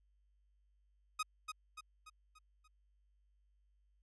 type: tone with echo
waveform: sawtooth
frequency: 1255 Hz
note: D#6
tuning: 15 cents sharp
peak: -31 dBFS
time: 1.19-1.23 s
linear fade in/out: 10 ms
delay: 290 ms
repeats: 5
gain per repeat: -6 dB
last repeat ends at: 2.68 s
effects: added 50 Hz sine -70 dBFS peak until 4.02 s + resampled to 24000 Hz